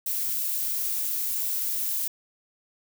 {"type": "noise", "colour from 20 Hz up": "violet", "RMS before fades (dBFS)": -28, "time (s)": [0.06, 2.08], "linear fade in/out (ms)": 5, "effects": []}